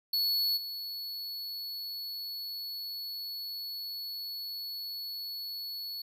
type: tone with level steps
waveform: square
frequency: 4403 Hz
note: C#8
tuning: 13 cents flat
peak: -27 / -37 dBFS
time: 0.13-6.02 s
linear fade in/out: 5 ms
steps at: 0.56 s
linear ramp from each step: 20 ms
effects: none